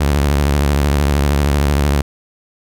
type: tone with vibrato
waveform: sawtooth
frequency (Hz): 71.5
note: D2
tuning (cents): -46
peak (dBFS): -8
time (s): 0-2.02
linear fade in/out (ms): 10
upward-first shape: triangle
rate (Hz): 13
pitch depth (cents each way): 120
effects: none

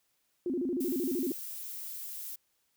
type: tone with vibrato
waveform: sine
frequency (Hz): 304.2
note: D#4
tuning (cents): -39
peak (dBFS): -29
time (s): 0.46-1.32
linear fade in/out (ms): 2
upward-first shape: square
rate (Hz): 13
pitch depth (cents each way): 260
type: noise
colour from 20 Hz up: violet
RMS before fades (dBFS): -41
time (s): 0.8-2.36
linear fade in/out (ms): 10
effects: white hiss -75 dBFS RMS until 2.76 s

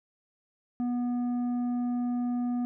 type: tone with tanh clipping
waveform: sine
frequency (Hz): 243.9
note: B3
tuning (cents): -21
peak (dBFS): -28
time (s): 0.8-2.65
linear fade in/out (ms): 0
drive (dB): 7
effects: none

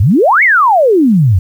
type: exponential two-way sweep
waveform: sine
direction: up then down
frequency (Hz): 83.7 to 2260 to 83.7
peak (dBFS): -5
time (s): 0-1.39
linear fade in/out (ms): 5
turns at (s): 0.43
effects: 7-bit

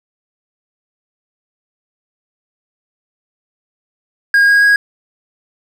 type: tone with pitch steps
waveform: triangle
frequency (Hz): 1628 / 1638.4 / 1648.8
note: G#6 / G#6 / G#6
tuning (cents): -35 / -24 / -13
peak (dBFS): -5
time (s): 4.34-4.76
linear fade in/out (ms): 2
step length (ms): 140
effects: none

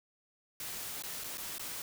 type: noise with dropouts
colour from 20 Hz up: white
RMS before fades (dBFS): -41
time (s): 0.6-1.82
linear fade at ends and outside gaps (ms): 1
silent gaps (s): 1.023-1.036 / 1.238-1.242 / 1.373-1.38 / 1.582-1.595
effects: none

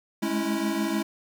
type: chord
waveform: square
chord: A major seventh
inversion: third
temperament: equal with one note detuned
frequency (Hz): 207.7 / 214.4 / 277.2 / 329.6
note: G#3 / A3 / C#4 / E4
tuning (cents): 0 / -45 / 0 / 0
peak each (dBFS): -32 / -32 / -33 / -29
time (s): 0.22-1.03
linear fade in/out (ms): 10
effects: 9-bit

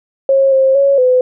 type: tone with pitch steps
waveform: sine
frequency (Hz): 542 / 532 / 555 / 506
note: C#5 / C5 / C#5 / B4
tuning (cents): -39 / +29 / +2 / +42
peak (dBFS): -7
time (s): 0.29-1.21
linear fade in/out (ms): 2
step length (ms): 230
effects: none

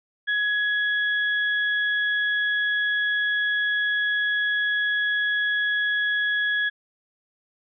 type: tone pair together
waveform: sine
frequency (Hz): 1677 / 3354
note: G#6 / G#7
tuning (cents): +16 / +16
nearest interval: octave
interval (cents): 1200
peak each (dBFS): -21 / -31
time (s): 0.27-6.7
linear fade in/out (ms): 20
effects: none

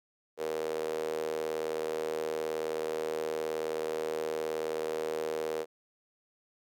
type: tone with high-pass filter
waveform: sawtooth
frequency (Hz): 79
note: D#2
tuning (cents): +27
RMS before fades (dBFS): -34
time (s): 0.37-5.66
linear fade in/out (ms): 50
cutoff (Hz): 460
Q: 6.4
effects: none

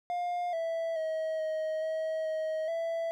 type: tone with pitch steps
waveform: triangle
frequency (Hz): 707 / 659 / 636 / 629 / 636 / 631 / 663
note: F5 / E5 / D#5 / D#5 / D#5 / D#5 / E5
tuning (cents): +21 / -1 / +38 / +19 / +38 / +24 / +10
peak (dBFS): -28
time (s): 0.1-3.11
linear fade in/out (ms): 0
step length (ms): 430
effects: none

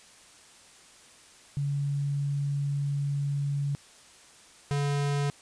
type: tone pair in turn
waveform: sine / square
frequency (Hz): 141.9 / 142.89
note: C#3 / D3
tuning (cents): +41 / -47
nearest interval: unison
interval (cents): 12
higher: second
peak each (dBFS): -26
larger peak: neither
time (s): 1.57-3.75 / 4.71-5.3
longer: first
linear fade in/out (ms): 0
effects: white hiss -54 dBFS RMS until 5.41 s + resampled to 22050 Hz

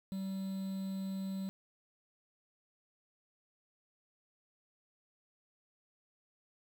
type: tone with quantisation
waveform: triangle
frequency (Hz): 192.5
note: G3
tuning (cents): -31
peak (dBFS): -34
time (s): 0.12-1.49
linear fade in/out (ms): 0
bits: 9
effects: none

